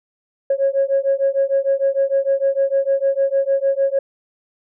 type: beating tone pair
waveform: sine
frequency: 544 / 550.6 Hz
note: C#5 / C#5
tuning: -33 / -12 cents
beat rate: 6.6 Hz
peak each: -17 / -17 dBFS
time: 0.5-3.99 s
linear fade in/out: 5 ms
effects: tanh soft clip ceiling -9 dBFS